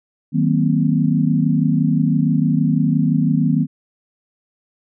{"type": "chord", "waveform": "sine", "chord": "C half-diminished seventh", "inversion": "first", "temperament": "just", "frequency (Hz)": [156.98, 188.37, 235.5, 261.6], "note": ["Eb3", "Gb3", "Bb3", "C4"], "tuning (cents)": [16, 31, 18, 0], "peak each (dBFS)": [-17, -21, -19, -20], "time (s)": [0.32, 3.67], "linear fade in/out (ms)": 50, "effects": []}